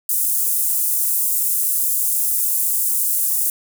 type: high-pass noise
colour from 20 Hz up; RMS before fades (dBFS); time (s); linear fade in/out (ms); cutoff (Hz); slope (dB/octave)
pink; -19; 0.09-3.5; 2; 9200; 24
effects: none